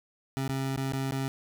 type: tone with dropouts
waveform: 25% pulse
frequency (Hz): 134.5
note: C3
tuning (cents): +48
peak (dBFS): -25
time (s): 0.37-1.28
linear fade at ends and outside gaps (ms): 0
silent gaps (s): 0.479-0.491 / 0.763-0.775 / 0.921-0.935 / 1.11-1.122
effects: none